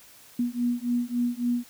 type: beating tone pair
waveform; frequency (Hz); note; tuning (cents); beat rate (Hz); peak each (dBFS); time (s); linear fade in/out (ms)
sine; 240 / 243.6; B3 / B3; -49 / -24; 3.6; -27; 0.39-1.64; 5
effects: white hiss -52 dBFS RMS until 1.69 s